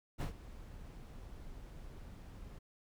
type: noise with ADSR envelope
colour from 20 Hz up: brown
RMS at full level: -34 dBFS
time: 0.18-2.59 s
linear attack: 32 ms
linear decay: 110 ms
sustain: -16 dB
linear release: 10 ms
effects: none